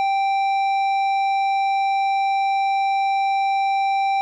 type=tone with tanh clipping; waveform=triangle; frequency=784 Hz; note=G5; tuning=in tune; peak=-19 dBFS; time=0-4.21 s; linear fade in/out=0 ms; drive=14 dB; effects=none